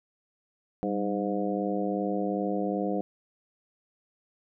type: harmonic tone with a mistuned harmonic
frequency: 102.6 Hz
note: G#2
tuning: 21 cents flat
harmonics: 2 / 3 / 4 / 5 / 6 / 7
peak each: -31 / -32 / -35 / -33 / -39 / -35 dBFS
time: 0.83-3.01 s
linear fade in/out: 0 ms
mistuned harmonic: 2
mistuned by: -83 cents
effects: none